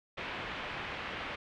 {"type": "low-pass noise", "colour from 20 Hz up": "white", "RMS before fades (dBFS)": -40, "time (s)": [0.17, 1.36], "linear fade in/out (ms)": 10, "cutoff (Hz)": 2800, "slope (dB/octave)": 24, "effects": []}